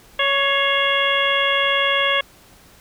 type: harmonic tone with a mistuned harmonic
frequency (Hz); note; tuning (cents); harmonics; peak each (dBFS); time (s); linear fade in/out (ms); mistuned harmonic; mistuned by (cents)
557; C#5; +8; 1 / 2 / 3 / 4 / 5 / 6; -23 / -23 / -23 / -23 / -23 / -23; 0.19-2.21; 5; 4; -58
effects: pink hiss -49 dBFS RMS until 2.8 s